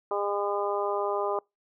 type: harmonic tone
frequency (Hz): 202.9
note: G#3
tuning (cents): -40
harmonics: 2 / 3 / 4 / 5 / 6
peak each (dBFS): -30 / -32 / -33 / -34 / -35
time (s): 0.11-1.39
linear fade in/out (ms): 2
effects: noise-tail reverb RT60 0.2 s tail -26 dB re dry

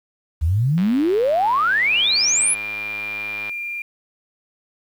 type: exponential sweep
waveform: sine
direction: up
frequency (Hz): 72.4 to 11040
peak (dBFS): -15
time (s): 0.41-2.55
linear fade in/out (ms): 20
type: click train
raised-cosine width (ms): 0.3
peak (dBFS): -19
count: 286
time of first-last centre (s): 0.78-3.494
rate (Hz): 105
type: tone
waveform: sine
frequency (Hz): 2392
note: D7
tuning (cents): +31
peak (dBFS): -25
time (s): 1.93-3.82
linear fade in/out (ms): 2
effects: 8-bit

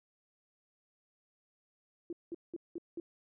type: tone bursts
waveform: sine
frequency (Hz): 339.9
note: F4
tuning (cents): -47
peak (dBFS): -37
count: 5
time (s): 2.1-3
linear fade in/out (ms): 2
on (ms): 28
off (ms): 190
effects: none

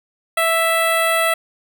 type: tone with notch filter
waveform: 10% pulse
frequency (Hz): 659.3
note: E5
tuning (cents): 0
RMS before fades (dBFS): -17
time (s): 0.37-1.34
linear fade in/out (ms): 5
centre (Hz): 5200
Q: 0.6
effects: none

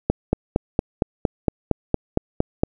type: click train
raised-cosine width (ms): 2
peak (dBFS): -3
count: 12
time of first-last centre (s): 0.1-2.635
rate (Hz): 4.34
effects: none

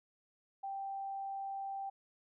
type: tone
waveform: sine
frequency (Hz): 784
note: G5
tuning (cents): 0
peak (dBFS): -38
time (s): 0.63-1.9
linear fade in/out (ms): 10
effects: none

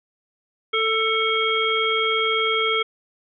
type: harmonic tone with a mistuned harmonic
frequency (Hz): 442.8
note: A4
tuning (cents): +11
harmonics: 1 / 3 / 5 / 7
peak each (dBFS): -24 / -24 / -24 / -24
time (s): 0.73-2.83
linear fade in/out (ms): 10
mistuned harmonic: 7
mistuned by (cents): +79
effects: none

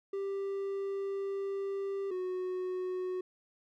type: tone pair in turn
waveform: triangle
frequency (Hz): 393.6 / 367.7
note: G4 / F#4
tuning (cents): +7 / -11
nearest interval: minor second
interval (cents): 118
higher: first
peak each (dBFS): -31 / -31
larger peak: neither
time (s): 0.13-2.11 / 2.11-3.21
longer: first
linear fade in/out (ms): 5
effects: none

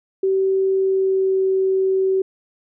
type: tone with pitch glide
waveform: sine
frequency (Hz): 383.9 to 381.2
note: G4 to G4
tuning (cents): -36 to -48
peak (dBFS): -15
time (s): 0.23-2.22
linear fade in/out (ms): 5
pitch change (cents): -12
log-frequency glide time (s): 0.72-1.43
effects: none

